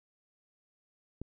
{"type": "click", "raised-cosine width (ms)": 3, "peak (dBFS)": -26, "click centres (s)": 1.216, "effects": []}